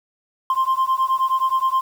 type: beating tone pair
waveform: sine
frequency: 1046.5 / 1056 Hz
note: C6 / C6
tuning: 0 / +16 cents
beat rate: 9.5 Hz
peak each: -18 dBFS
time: 0.5-1.81 s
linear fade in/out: 2 ms
effects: tanh soft clip ceiling -13 dBFS + 7-bit